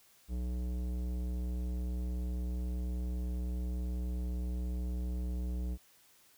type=tone with tanh clipping; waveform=sine; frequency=61 Hz; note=B1; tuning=21 cents flat; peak=-35 dBFS; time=0.28-5.78 s; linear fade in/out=50 ms; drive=15 dB; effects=white hiss -64 dBFS RMS until 6.37 s